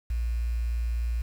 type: tone with quantisation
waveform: sine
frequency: 58.27 Hz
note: A#1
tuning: in tune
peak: -25 dBFS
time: 0.1-1.22 s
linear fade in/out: 5 ms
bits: 8
effects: none